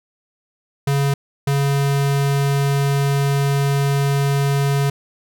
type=tone pair in turn; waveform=square; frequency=140 / 140 Hz; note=C#3 / C#3; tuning=+18 / +18 cents; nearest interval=unison; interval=0 cents; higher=neither; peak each=-16 dBFS; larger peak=neither; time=0.87-1.14 / 1.47-4.9 s; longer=second; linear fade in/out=5 ms; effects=none